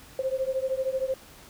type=beating tone pair; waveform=sine; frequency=521 / 534 Hz; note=C5 / C5; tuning=-7 / +35 cents; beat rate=13 Hz; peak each=-28 / -29 dBFS; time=0.19-1.14 s; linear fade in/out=2 ms; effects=pink hiss -50 dBFS RMS until 1.49 s